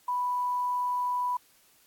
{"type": "tone with quantisation", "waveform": "sine", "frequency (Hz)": 987.8, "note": "B5", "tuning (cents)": 0, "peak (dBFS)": -26, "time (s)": [0.08, 1.37], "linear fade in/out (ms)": 5, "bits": 9, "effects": ["white hiss -62 dBFS RMS until 1.86 s", "AAC 64 kbps"]}